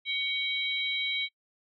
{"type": "tone cluster", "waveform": "sine", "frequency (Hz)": [2247, 3167, 3900], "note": ["C#7", "G7", "B7"], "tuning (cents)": [23, 17, -23], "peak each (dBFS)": [-31, -34, -32], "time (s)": [0.05, 1.29], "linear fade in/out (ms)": 50, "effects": ["noise-tail reverb RT60 0.1 s tail -24 dB re dry"]}